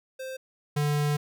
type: tone pair in turn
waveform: square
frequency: 523.3 / 147.13 Hz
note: C5 / D3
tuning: 0 / +4 cents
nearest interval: octave + minor seventh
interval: 2196 cents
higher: first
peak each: -35 / -24 dBFS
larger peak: second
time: 0.19-0.37 / 0.76-1.17 s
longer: second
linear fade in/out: 10 ms
effects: none